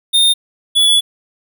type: tone pair in turn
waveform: square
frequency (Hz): 3645 / 3419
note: A#7 / G#7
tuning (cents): -40 / +50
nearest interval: minor second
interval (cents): 110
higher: first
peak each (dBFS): -9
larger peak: neither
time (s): 0.13-0.34 / 0.75-1.01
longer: second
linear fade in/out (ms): 20
effects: none